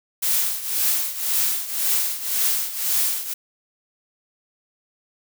blue noise with tremolo, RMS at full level -19 dBFS, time 0.22-3.34 s, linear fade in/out 10 ms, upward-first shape triangle, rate 1.9 Hz, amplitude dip 80%, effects none

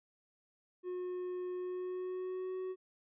triangle tone with pitch glide, 362.1 to 372.5 Hz, F#4 to F#4, -37 to +12 cents, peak -35 dBFS, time 0.83-2.76 s, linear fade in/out 50 ms, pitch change +49 cents, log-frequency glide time 1.54-2.56 s, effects resampled to 8000 Hz

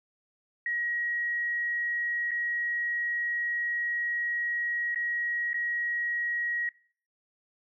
sine tone with dropouts, 1900 Hz, A#6, 33 cents sharp, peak -28 dBFS, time 0.66-6.69 s, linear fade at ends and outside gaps 2 ms, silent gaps 2.309-2.315 / 4.946-4.958 / 5.532-5.542 s, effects noise-tail reverb RT60 0.5 s tail -21 dB re dry

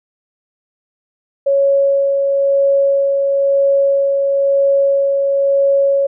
sine tone with tremolo, 554.4 Hz, C#5, in tune, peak -9 dBFS, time 1.46-6.07 s, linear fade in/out 10 ms, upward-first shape sine, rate 1 Hz, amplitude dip 30%, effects none

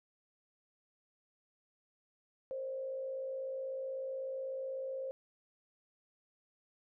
sine tone with frequency modulation, 530 Hz, C5, 22 cents sharp, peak -37 dBFS, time 2.51-5.11 s, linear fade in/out 0 ms, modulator 56.2 Hz, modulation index 0.45, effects none

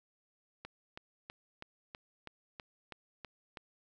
click train, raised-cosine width 0.3 ms, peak -28 dBFS, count 10, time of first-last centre 0.65-3.572 s, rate 3.08 Hz, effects none

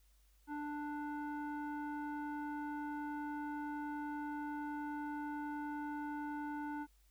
square tone with low-pass filter, 294.9 Hz, D4, 7 cents sharp, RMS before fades -42 dBFS, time 0.47-6.87 s, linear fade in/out 50 ms, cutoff 1200 Hz, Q 9.9, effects added 50 Hz sine -66 dBFS peak until 7.1 s + white hiss -75 dBFS RMS until 7.1 s

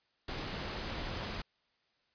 pink noise, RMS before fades -39 dBFS, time 0.28-1.42 s, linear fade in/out 5 ms, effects white hiss -75 dBFS RMS until 2.14 s + resampled to 11025 Hz

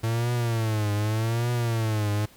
45% pulse tone with vibrato, 111.9 Hz, A2, 30 cents sharp, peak -23 dBFS, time 0.03-2.26 s, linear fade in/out 10 ms, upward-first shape triangle, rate 0.84 Hz, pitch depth 150 cents each way, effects pink hiss -53 dBFS RMS until 2.36 s

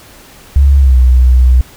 sine tone with pitch glide, 69.3 to 62.82 Hz, C#2 to B1, 0 to +30 cents, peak -3 dBFS, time 0.56-1.61 s, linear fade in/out 0 ms, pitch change -170 cents, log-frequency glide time 0.78-0.97 s, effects pink hiss -38 dBFS RMS until 1.76 s

